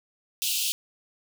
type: high-pass noise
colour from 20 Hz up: pink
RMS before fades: -27 dBFS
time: 0.42-0.72 s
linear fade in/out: 0 ms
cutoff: 2600 Hz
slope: 96 dB/octave
effects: none